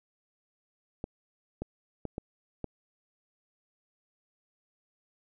clicks, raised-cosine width 2 ms, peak -21 dBFS, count 5, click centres 1.041 / 1.62 / 2.053 / 2.181 / 2.643 s, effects none

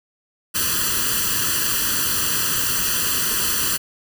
white noise with comb filter, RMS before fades -21 dBFS, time 0.54-3.78 s, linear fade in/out 20 ms, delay 0.67 ms, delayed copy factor +1, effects none

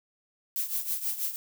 violet noise with tremolo, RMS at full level -28 dBFS, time 0.56-1.36 s, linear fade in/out 0 ms, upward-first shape triangle, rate 6.2 Hz, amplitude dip 80%, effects none

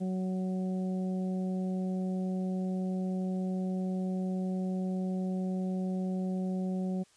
harmonic tone, 186.1 Hz, F#3, 10 cents sharp, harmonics 1 / 2 / 3 / 4, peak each -30 / -41 / -44 / -48 dBFS, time 0-7.04 s, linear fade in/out 20 ms, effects white hiss -64 dBFS RMS until 7.16 s + resampled to 22050 Hz

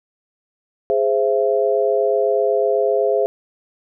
sine chord, Ab augmented, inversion none, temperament equal with one note detuned, 415.3 / 523.3 / 669.2 Hz, Ab4 / C5 / E5, 0 / 0 / +26 cents, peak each -18 / -19 / -20 dBFS, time 0.9-3.26 s, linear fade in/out 0 ms, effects none

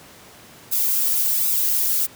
violet noise with flanger, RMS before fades -20 dBFS, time 0.71-2.07 s, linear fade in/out 20 ms, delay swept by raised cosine 0.78 to 3.08 ms, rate 1.3 Hz, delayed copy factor +1, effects pink hiss -45 dBFS RMS until 2.15 s + high-pass 100 Hz 12 dB/octave

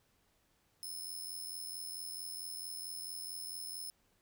15% pulse tone with amplitude modulation, 5230 Hz, E8, 15 cents flat, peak -33 dBFS, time 0.83-3.9 s, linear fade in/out 0 ms, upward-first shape sine, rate 84.5 Hz, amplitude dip 70%, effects pink hiss -74 dBFS RMS until 4.21 s

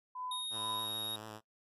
sine tone with tremolo, 1005 Hz, B5, 30 cents sharp, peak -38 dBFS, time 0.15-0.94 s, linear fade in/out 5 ms, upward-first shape sine, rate 2.2 Hz, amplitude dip 100%
square tone with pitch glide, 3729 to 3753 Hz, A#7 to A#7, 0 to +11 cents, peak -37 dBFS, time 0.31-1.16 s, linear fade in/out 5 ms, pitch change +11 cents, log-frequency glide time 0.58-0.8 s
5% pulse tone with vibrato, 108.4 Hz, A2, 25 cents flat, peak -34 dBFS, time 0.5-1.41 s, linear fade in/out 50 ms, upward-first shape triangle, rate 6.9 Hz, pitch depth 40 cents each way
effects noise-tail reverb RT60 0.1 s tail -20 dB re dry + resampled to 32000 Hz

